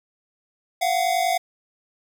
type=tone pair together; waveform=square; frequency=689.8 / 740 Hz; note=F5 / F#5; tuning=-22 / 0 cents; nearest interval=minor second; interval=122 cents; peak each=-23 dBFS; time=0.81-1.38 s; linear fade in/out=10 ms; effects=none